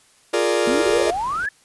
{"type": "chord", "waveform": "40% pulse", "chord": "Bb dominant seventh", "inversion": "second", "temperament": "equal with one note detuned", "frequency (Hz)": [349.2, 416.7, 466.2, 587.3], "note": ["F4", "Ab4", "Bb4", "D5"], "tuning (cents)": [0, 6, 0, 0], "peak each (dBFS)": -22, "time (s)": [0.33, 1.11], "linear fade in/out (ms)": 10}
{"type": "noise", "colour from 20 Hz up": "pink", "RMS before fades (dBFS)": -39, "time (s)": [0.66, 1.46], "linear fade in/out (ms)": 0}
{"type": "exponential sweep", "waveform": "sine", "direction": "up", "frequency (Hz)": [229.9, 1760], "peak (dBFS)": -21, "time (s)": [0.67, 1.49], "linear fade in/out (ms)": 5}
{"effects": ["white hiss -55 dBFS RMS until 1.64 s", "resampled to 24000 Hz"]}